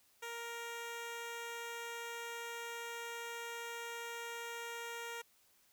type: tone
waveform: 10% pulse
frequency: 467.5 Hz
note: A#4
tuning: 5 cents sharp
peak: -34 dBFS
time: 0.22-5.22 s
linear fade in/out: 10 ms
effects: white hiss -70 dBFS RMS until 5.72 s